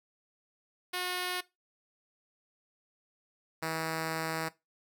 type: tone pair in turn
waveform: 5% pulse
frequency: 361.7 / 161.12 Hz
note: F#4 / E3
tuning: -39 / -39 cents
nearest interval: octave + major second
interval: 1400 cents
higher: first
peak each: -21 / -21 dBFS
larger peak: neither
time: 0.93-1.41 / 3.62-4.49 s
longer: second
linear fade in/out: 10 ms
effects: noise-tail reverb RT60 0.2 s tail -18 dB re dry